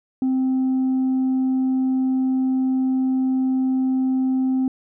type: tone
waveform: sine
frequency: 260.7 Hz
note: C4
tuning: 6 cents flat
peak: -15 dBFS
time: 0.22-4.68 s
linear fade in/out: 2 ms
effects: tanh soft clip ceiling -16 dBFS